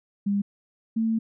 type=tone pair in turn; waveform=sine; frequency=201.3 / 224.1 Hz; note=G3 / A3; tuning=+46 / +32 cents; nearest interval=major second; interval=186 cents; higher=second; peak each=-21 dBFS; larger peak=neither; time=0.26-0.42 / 0.96-1.19 s; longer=second; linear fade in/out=10 ms; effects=none